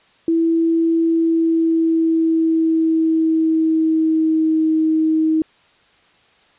sine tone with pitch glide, 329.6 to 316.4 Hz, E4 to D#4, 0 to +29 cents, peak -13 dBFS, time 0.28-5.42 s, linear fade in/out 2 ms, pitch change -71 cents, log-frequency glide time 1.03-4.71 s, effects white hiss -54 dBFS RMS until 6.58 s + resampled to 8000 Hz

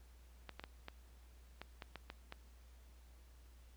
clicks, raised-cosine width 0.3 ms, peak -30 dBFS, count 9, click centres 0.493 / 0.596 / 0.639 / 0.884 / 1.616 / 1.822 / 1.957 / 2.101 / 2.324 s, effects added 60 Hz sine -58 dBFS peak until 3.76 s + pink hiss -70 dBFS RMS until 3.76 s

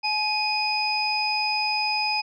sine tone cluster, 852 / 2489 / 5010 Hz, G#5 / D#7 / D#8, +44 / 0 / +11 cents, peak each -26 dBFS, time 0.03-2.22 s, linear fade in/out 20 ms, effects tanh soft clip ceiling -12 dBFS

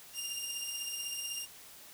15% pulse beating tone pair, 2794 / 2810 Hz, F7 / F7, 0 / +10 cents, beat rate 16 Hz, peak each -35 / -31 dBFS, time 0.13-1.47 s, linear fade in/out 50 ms, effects white hiss -53 dBFS RMS until 1.93 s

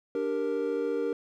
triangle chord, G minor, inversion second, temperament equal, 293.7 / 392 / 466.2 Hz, D4 / G4 / Bb4, 0 / 0 / 0 cents, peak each -32 / -31 / -27 dBFS, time 0.15-1.13 s, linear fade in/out 2 ms, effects none

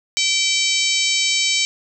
harmonic tone with a mistuned harmonic, 772 Hz, G5, 27 cents flat, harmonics 3 / 4 / 5 / 6 / 7 / 8 / 9 / 10, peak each -22 / -23 / -24 / -25 / -25 / -26 / -27 / -27 dBFS, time 0.17-1.65 s, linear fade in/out 0 ms, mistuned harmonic 6, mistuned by -34 cents, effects none

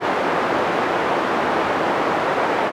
pink band-pass noise, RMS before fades -20 dBFS, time 0-2.72 s, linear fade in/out 50 ms, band 380 to 1400 Hz, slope 12 dB/octave, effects none

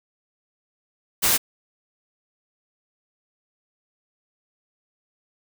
white noise, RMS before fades -19 dBFS, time 1.22-1.38 s, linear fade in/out 20 ms, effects none

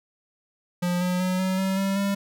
square tone with pitch steps, 177.1 / 180.51 / 183.98 / 187.52 / 191.13 / 194.81 / 198.56 Hz, F3 / F#3 / F#3 / F#3 / G3 / G3 / G3, +24 / -43 / -10 / +23 / -44 / -11 / +22 cents, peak -23 dBFS, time 0.82-2.15 s, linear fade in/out 10 ms, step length 190 ms, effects none

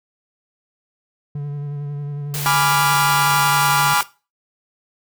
triangle tone with vibrato, 144.5 Hz, D3, 28 cents flat, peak -21 dBFS, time 1.35-3.94 s, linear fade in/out 5 ms, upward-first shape sine, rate 11 Hz, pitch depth 24 cents each way
white noise, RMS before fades -27 dBFS, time 2.34-4.03 s, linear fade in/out 0 ms
40% pulse chord, G# diminished seventh, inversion none, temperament equal, 830.6 / 987.8 / 1174.7 / 1396.9 Hz, G#5 / B5 / D6 / F6, 0 / 0 / 0 / 0 cents, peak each -20 dBFS, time 2.46-4.01 s, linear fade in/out 0 ms
effects noise-tail reverb RT60 0.3 s tail -18 dB re dry

